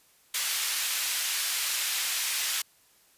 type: high-pass noise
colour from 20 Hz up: pink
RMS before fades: -29 dBFS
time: 0.34-2.62 s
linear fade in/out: 5 ms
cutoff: 2300 Hz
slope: 12 dB/octave
effects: white hiss -62 dBFS RMS until 3.17 s + resampled to 32000 Hz